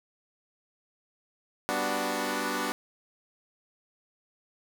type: chord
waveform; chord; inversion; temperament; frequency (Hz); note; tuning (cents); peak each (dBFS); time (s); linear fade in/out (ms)
10% pulse; G major seventh; none; equal; 196 / 246.9 / 293.7 / 370; G3 / B3 / D4 / F#4; 0 / 0 / 0 / 0; -28 / -25 / -24 / -27; 1.69-2.72; 0
effects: none